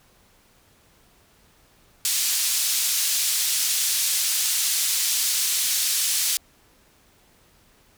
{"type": "band-pass noise", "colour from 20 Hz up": "pink", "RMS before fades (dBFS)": -23, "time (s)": [2.05, 6.37], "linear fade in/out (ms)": 0, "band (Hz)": [4600, 14000], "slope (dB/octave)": 12, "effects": ["pink hiss -58 dBFS RMS until 7.97 s"]}